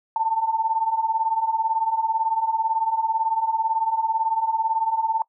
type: beating tone pair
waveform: sine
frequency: 880 / 898 Hz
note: A5 / A5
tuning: 0 / +35 cents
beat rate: 18 Hz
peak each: -25 / -21 dBFS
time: 0.16-5.22 s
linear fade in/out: 2 ms
effects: noise-tail reverb RT60 0.1 s tail -23 dB re dry